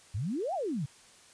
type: exponential two-way sweep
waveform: sine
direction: up then down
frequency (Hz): 87.31 to 816 to 125.3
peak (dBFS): -30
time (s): 0.14-0.86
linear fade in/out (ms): 10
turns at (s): 0.54
effects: white hiss -57 dBFS RMS until 1.33 s + resampled to 22050 Hz